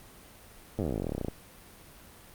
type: slowing click train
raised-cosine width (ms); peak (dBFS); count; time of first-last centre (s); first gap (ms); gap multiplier
2; -18; 26; 0.79-1.284; 9; 1.06
effects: pink hiss -52 dBFS RMS until 2.34 s + Opus 32 kbps